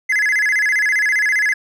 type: tone with vibrato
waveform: triangle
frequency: 1864.7 Hz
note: A#6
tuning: in tune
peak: -12 dBFS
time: 0.09-1.54 s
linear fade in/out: 10 ms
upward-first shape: square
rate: 15 Hz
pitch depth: 170 cents each way
effects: none